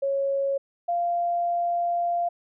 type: tone pair in turn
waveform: sine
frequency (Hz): 551 / 693.7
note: C#5 / F5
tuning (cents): -11 / -12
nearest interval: major third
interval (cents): 399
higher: second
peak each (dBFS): -22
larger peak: neither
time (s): 0.02-0.58 / 0.88-2.29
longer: second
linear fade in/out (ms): 10
effects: none